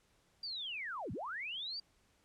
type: linear two-way sweep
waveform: sine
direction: down then up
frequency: 4789 to 76 to 4789 Hz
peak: -39 dBFS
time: 0.43-1.8 s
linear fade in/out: 5 ms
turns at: 1.12 s
effects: pink hiss -72 dBFS RMS until 2.24 s + low-pass 10000 Hz 12 dB/octave